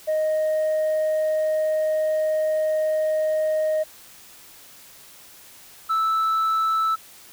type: tone pair in turn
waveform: sine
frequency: 622.3 / 1314.8 Hz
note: D#5 / E6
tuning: 0 / -5 cents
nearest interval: octave + minor second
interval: 1295 cents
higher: second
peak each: -17 / -16 dBFS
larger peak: second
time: 0.07-3.84 / 5.89-6.96 s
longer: first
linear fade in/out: 20 ms
effects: tanh soft clip ceiling -18 dBFS + white hiss -47 dBFS RMS until 7.32 s